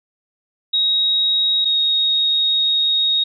sine tone pair in turn, 3790 / 3751 Hz, A#7 / A#7, +28 / +10 cents, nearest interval unison, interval 18 cents, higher first, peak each -14 dBFS, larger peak neither, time 0.73-1.65 / 1.65-3.24 s, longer second, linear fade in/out 10 ms, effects none

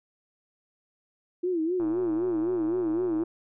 sine tone with vibrato, 340.8 Hz, F4, 42 cents flat, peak -24 dBFS, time 1.43-3.24 s, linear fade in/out 10 ms, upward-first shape sine, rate 3.9 Hz, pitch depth 140 cents each way
click train, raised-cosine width 1 ms, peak -28 dBFS, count 166, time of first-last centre 1.8-3.235 s, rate 115 Hz
effects none

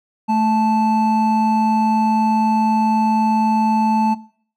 triangle tone pair together, 219 / 876 Hz, A3 / A5, -8 / -8 cents, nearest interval 2 octaves, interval 2400 cents, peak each -15 dBFS, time 0.28-4.15 s, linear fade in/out 20 ms, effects noise-tail reverb RT60 0.5 s tail -19 dB re dry

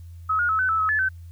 sine tone with pitch steps, 1282 / 1432 / 1295 / 1514 / 1311 / 1282 / 1728 / 1534 Hz, E6 / F6 / E6 / F#6 / E6 / E6 / A6 / G6, -49 / +43 / -31 / +39 / -10 / -49 / -32 / -38 cents, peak -19 dBFS, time 0.29-1.09 s, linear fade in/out 10 ms, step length 100 ms, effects added 85 Hz sine -38 dBFS peak until 1.31 s + white hiss -64 dBFS RMS until 1.31 s

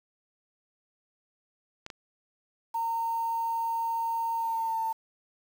clicks, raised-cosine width 0.2 ms, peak -22 dBFS, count 2, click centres 1.864 / 1.902 s
sine tone with pitch glide, 917 to 899.2 Hz, A#5 to A5, -29 to +37 cents, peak -27 dBFS, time 2.74-4.93 s, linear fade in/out 10 ms, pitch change -34 cents, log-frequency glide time 4.37-4.78 s
effects 8-bit

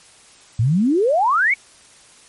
sine exponential sweep, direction up, 103.83 to 2294 Hz, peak -13 dBFS, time 0.59-1.54 s, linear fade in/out 5 ms, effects white hiss -48 dBFS RMS until 2.28 s + MP3 48 kbps

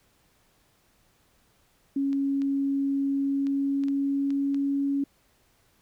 sine tone with pitch glide, 276.4 to 279.1 Hz, C#4 to C#4, -5 to +12 cents, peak -23 dBFS, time 1.96-5.04 s, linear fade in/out 5 ms, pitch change +17 cents, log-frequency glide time 3.14-4.84 s
clicks, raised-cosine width 0.2 ms, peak -29 dBFS, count 7, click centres 2.13 / 2.419 / 3.469 / 3.837 / 3.884 / 4.305 / 4.545 s
effects pink hiss -65 dBFS RMS until 5.81 s

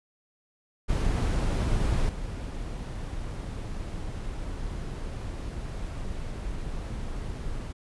brown noise with level steps, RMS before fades -25 / -34 dBFS, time 0.88-7.73 s, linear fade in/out 20 ms, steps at 2.09 s, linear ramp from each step 2 ms, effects resampled to 24000 Hz

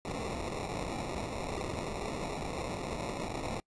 white noise with sample-and-hold, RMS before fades -37 dBFS, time 0.05-3.6 s, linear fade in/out 0 ms, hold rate 1575 Hz, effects noise-tail reverb RT60 0.1 s tail -26 dB re dry + resampled to 22050 Hz

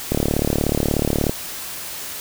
click train, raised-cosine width 2 ms, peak -5 dBFS, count 44, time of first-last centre 0.12-1.295 s, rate 36.6 Hz, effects white hiss -31 dBFS RMS until 2.2 s

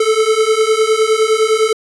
square beating tone pair, 432.8 / 442.6 Hz, A4 / A4, -29 / +10 cents, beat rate 9.8 Hz, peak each -15 / -14 dBFS, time 0-1.73 s, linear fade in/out 5 ms, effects resampled to 24000 Hz

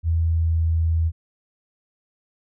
sine tone with pitch glide, 82.41 to 81.75 Hz, E2 to E2, 0 to -14 cents, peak -17 dBFS, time 0.03-1.12 s, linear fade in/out 50 ms, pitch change -14 cents, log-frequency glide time 0.17-0.63 s, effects none

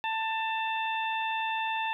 harmonic tone, 889 Hz, A5, 18 cents sharp, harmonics 1 / 2 / 3 / 4, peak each -30 / -36 / -35 / -40 dBFS, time 0.04-1.93 s, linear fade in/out 0 ms, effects 11-bit

